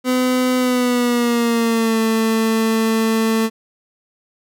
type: tone with pitch glide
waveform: 30% pulse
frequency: 253.5 to 223.2 Hz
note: B3 to A3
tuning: +45 to +25 cents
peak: -12 dBFS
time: 0.04-3.5 s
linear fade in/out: 50 ms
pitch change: -220 cents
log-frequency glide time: 0.57-1.99 s
effects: none